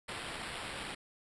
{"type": "noise with sample-and-hold", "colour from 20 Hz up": "blue", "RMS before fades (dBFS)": -42, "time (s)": [0.08, 0.95], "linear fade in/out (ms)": 10, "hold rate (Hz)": 6300, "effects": ["resampled to 24000 Hz"]}